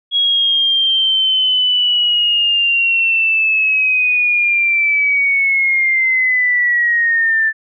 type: linear sweep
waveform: sine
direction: down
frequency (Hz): 3322 to 1762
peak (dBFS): -11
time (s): 0.11-7.53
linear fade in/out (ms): 50
effects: none